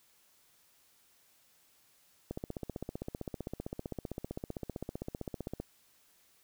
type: click train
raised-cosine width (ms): 2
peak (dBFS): -24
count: 52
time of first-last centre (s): 2.31-5.6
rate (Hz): 15.5
effects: white hiss -67 dBFS RMS until 6.43 s